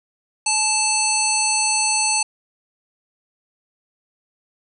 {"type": "harmonic tone with a mistuned harmonic", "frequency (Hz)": 880, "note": "A5", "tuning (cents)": 0, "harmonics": [1, 3, 5, 7, 9, 10], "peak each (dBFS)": [-24, -24, -24, -24, -24, -24], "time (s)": [0.46, 2.23], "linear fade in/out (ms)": 5, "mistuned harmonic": 1, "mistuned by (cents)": -32, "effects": []}